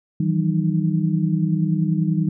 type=tone cluster; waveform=sine; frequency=159.2 / 169.7 / 189.9 / 308.8 Hz; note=D#3 / F3 / F#3 / D#4; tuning=+40 / -49 / +45 / -13 cents; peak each=-20 / -25 / -22 / -27 dBFS; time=0.2-2.29 s; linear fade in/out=5 ms; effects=none